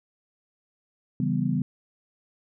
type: chord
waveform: sine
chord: C# half-diminished seventh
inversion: none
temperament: equal with one note detuned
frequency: 138.59 / 165.29 / 196 / 246.9 Hz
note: C#3 / E3 / G3 / B3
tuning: 0 / +5 / 0 / 0 cents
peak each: -28 dBFS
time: 1.2-1.62 s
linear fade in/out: 2 ms
effects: none